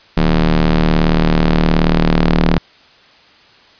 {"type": "ring-modulated tone", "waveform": "sawtooth", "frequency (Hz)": 77.4, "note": "D#2", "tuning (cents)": -9, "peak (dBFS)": -3, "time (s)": [0.17, 2.58], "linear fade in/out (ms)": 0, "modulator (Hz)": 96.7, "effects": ["white hiss -46 dBFS RMS until 3.79 s", "resampled to 11025 Hz"]}